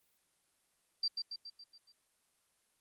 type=tone with echo; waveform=sine; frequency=4693 Hz; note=D8; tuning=2 cents flat; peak=-30 dBFS; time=1.03-1.08 s; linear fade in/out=5 ms; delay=140 ms; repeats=6; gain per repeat=-5 dB; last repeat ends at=1.92 s; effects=white hiss -75 dBFS RMS until 2.8 s + Opus 24 kbps